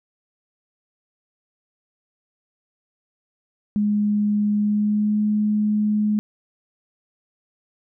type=tone with pitch glide; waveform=sine; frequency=208 to 210.9 Hz; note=G#3 to G#3; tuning=+3 to +27 cents; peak=-17 dBFS; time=3.76-6.19 s; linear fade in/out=0 ms; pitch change=+24 cents; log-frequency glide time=4.57-5.2 s; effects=none